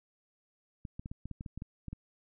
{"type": "clicks", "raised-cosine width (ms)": 5, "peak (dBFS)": -28, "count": 12, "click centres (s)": [0.852, 0.995, 1.059, 1.115, 1.256, 1.313, 1.409, 1.462, 1.576, 1.621, 1.883, 1.93], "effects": []}